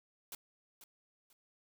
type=noise with echo; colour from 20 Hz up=white; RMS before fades=-45 dBFS; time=0.32-0.35 s; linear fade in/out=2 ms; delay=490 ms; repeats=2; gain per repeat=-11 dB; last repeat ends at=1.33 s; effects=none